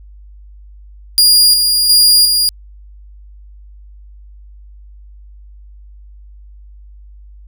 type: tone with tremolo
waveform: sawtooth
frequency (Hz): 4839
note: D#8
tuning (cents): -49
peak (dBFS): -3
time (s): 1.18-2.49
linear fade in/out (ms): 0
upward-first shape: square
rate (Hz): 1.4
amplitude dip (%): 40
effects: added 50 Hz sine -35 dBFS peak until 7.47 s